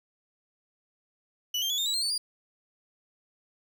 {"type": "tone with pitch steps", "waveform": "35% pulse", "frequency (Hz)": [2960, 3172, 3400, 3644, 3906, 4186, 4487, 4809], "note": ["F#7", "G7", "G#7", "A#7", "B7", "C8", "C#8", "D8"], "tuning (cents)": [0, 20, 40, -40, -20, 0, 20, 40], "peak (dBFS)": -25, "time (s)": [1.54, 2.18], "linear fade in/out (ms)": 5, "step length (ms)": 80, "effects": []}